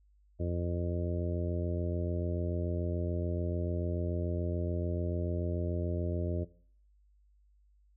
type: harmonic tone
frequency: 86.9 Hz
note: F2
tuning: 8 cents flat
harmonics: 1 / 2 / 3 / 4 / 5 / 6 / 7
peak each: -32 / -39 / -42 / -39 / -44 / -47 / -42 dBFS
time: 0.39-6.45 s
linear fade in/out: 20 ms
effects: noise-tail reverb RT60 0.5 s tail -18 dB re dry + added 50 Hz sine -62 dBFS peak until 7.96 s